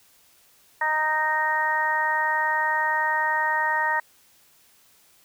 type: harmonic tone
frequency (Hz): 310.1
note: D#4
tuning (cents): -6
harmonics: 2 / 3 / 4 / 5 / 6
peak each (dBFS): -34 / -24 / -33 / -32 / -24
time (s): 0.81-4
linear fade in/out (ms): 5
effects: white hiss -58 dBFS RMS until 5.24 s